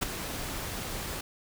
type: noise with ADSR envelope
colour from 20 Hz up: pink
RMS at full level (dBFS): -26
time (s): 0.01-1.21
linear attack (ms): 19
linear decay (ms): 9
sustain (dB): -10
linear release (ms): 4
effects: none